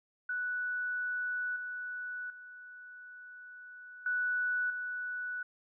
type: tone with level steps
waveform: sine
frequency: 1480 Hz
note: F#6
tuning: in tune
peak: -32 / -37 / -47 / -29 / -35 dBFS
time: 0.29-5.43 s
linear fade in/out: 5 ms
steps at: 1.56 / 2.3 / 4.06 / 4.7 s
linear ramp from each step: 2 ms
effects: none